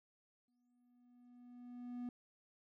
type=tone with exponential growth; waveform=triangle; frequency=244.6 Hz; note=B3; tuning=16 cents flat; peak=-38 dBFS; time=0.48-2.09 s; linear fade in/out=2 ms; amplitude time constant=350 ms; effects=none